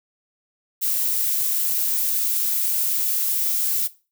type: noise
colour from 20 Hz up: violet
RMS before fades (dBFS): -22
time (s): 0.81-3.88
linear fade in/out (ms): 20
effects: noise-tail reverb RT60 0.3 s tail -17 dB re dry